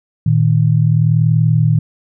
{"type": "tone pair together", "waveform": "sine", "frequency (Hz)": [114.83, 155.56], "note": ["A#2", "D#3"], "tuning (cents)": [-26, 0], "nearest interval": "perfect fourth", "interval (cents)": 526, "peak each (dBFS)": -12, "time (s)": [0.26, 1.79], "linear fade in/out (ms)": 5, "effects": []}